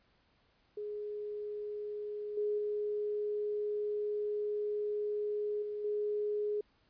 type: tone with level steps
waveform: sine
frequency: 417.7 Hz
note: G#4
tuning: 10 cents sharp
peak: -37 / -30 / -32 / -36 / -31 dBFS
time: 0.77-6.61 s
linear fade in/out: 5 ms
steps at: 2.37 / 2.58 / 5.62 / 5.84 s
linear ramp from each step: 5 ms
effects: pink hiss -71 dBFS RMS until 6.89 s + resampled to 11025 Hz